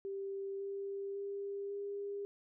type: tone with pitch steps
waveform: sine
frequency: 392.6 / 396 / 399.5 / 402.9 Hz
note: G4 / G4 / G4 / G4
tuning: +3 / +18 / +33 / +48 cents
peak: -38 dBFS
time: 0.05-2.25 s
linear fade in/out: 0 ms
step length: 550 ms
effects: none